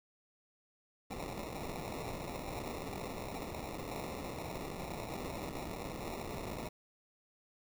violet noise with sample-and-hold, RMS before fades -42 dBFS, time 1.1-6.69 s, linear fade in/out 10 ms, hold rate 1575 Hz, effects none

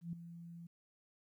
sine tone with ADSR envelope, 169.6 Hz, E3, 50 cents sharp, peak -37 dBFS, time 0.01-0.67 s, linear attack 120 ms, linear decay 3 ms, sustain -11 dB, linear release 7 ms, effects 13-bit

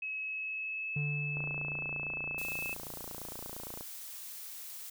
sine tone with pitch glide, 2570 to 2610 Hz, E7 to E7, -45 to -18 cents, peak -35 dBFS, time 0.02-2.74 s, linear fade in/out 5 ms, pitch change +27 cents, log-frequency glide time 0.18-1.13 s
triangle tone with exponential decay, 146.83 Hz, D3, in tune, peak -29 dBFS, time 0.96-3.49 s, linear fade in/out 5 ms, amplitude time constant 550 ms
click train, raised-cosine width 1 ms, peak -30 dBFS, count 71, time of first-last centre 1.37-3.809 s, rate 28.7 Hz
blue noise, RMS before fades -45 dBFS, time 2.38-4.9 s, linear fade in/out 5 ms
effects none

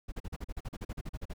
brown noise bursts, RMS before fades -37 dBFS, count 16, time 0.08-1.336 s, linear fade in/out 10 ms, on 41 ms, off 40 ms, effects none

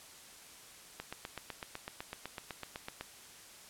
click train, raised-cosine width 0.3 ms, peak -24 dBFS, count 17, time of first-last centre 1-3.01 s, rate 7.96 Hz, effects white hiss -54 dBFS RMS until 3.69 s + low-pass 11000 Hz 12 dB/octave

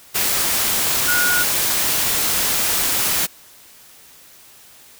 sine tone in noise, 1445 Hz, F#6, 41 cents flat, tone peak -17 dBFS, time 1.07-1.44 s, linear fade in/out 20 ms, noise white, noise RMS -19 dBFS, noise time 0.14-3.27 s, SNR -1 dB, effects white hiss -46 dBFS RMS until 4.99 s

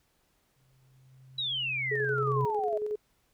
sine tone with exponential growth, 130.81 Hz, C3, in tune, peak -26 dBFS, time 0.56-2.45 s, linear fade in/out 0 ms, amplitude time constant 410 ms
sine exponential sweep, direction down, 3951 to 622.3 Hz, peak -29 dBFS, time 1.38-2.78 s, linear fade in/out 5 ms
sine tone with tremolo, 422.4 Hz, G#4, 29 cents sharp, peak -28 dBFS, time 1.91-2.96 s, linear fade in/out 10 ms, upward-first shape square, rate 11 Hz, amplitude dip 40%
effects pink hiss -71 dBFS RMS until 3.33 s

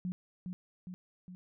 sine tone with echo, 181.3 Hz, F#3, 35 cents flat, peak -33 dBFS, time 0.05-0.12 s, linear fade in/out 0 ms, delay 410 ms, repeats 3, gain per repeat -4 dB, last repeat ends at 1.35 s, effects none

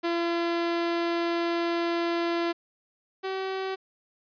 sawtooth tone pair in turn, 340.1 / 381.7 Hz, F4 / G4, -46 / -46 cents, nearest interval major second, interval 200 cents, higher second, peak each -21 / -25 dBFS, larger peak first, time 0.03-2.53 / 3.23-3.76 s, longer first, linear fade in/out 20 ms, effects resampled to 11025 Hz

